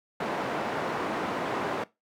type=band-pass noise; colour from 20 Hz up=white; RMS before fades=-31 dBFS; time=0.2-1.84 s; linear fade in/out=5 ms; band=190 to 1000 Hz; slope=12 dB/octave; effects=noise-tail reverb RT60 0.2 s tail -19 dB re dry